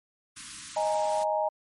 white band-stop noise, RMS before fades -41 dBFS, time 0.36-1.24 s, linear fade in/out 10 ms, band 320 to 1000 Hz, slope 96 dB/octave
sine chord, D# suspended fourth, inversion none, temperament equal, 622.3 / 830.6 / 932.3 Hz, D#5 / G#5 / A#5, 0 / 0 / 0 cents, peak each -27 / -29 / -31 dBFS, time 0.76-1.49 s, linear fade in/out 10 ms
effects MP3 48 kbps

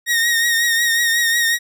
sawtooth tone with vibrato, 1864.7 Hz, A#6, in tune, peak -11 dBFS, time 0.06-1.59 s, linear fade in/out 50 ms, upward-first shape triangle, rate 5.5 Hz, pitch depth 45 cents each way, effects none

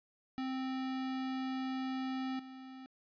square tone with level steps, 261.6 Hz, C4, in tune, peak -36 / -48 dBFS, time 0.38-2.86 s, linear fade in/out 0 ms, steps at 2.39 s, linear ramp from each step 5 ms, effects resampled to 11025 Hz + 13-bit

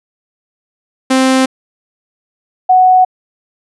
sawtooth / sine tone pair in turn, 261.9 / 740.8 Hz, C4 / F#5, +2 / +2 cents, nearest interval octave + tritone, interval 1800 cents, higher second, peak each -4 dBFS, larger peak neither, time 1.1-1.46 / 2.69-3.05 s, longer neither, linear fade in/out 10 ms, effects resampled to 24000 Hz

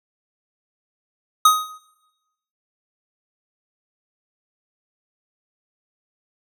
square tone with exponential decay, 1254 Hz, D#6, 13 cents sharp, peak -8 dBFS, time 1.45-1.78 s, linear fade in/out 5 ms, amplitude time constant 71 ms, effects noise-tail reverb RT60 1.0 s tail -20 dB re dry

